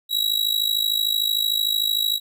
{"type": "tone with amplitude modulation", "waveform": "45% pulse", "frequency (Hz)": 3874, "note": "B7", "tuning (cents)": -34, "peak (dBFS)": -16, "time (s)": [0.09, 2.2], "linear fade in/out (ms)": 50, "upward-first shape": "sine", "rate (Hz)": 53.3, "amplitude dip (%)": 85, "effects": []}